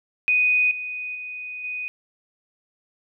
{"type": "tone with level steps", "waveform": "sine", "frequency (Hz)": 2489, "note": "D#7", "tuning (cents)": 0, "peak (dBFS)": [-16, -28, -31, -27], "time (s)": [0.28, 1.88], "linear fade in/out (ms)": 0, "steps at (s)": [0.71, 1.15, 1.64], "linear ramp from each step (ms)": 2, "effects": []}